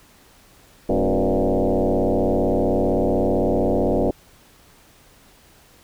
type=tone with frequency modulation; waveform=sine; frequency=114.7 Hz; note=A#2; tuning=28 cents flat; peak=-16 dBFS; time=0.89-4.11 s; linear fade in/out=5 ms; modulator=95.7 Hz; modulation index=5.9; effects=pink hiss -52 dBFS RMS until 5.83 s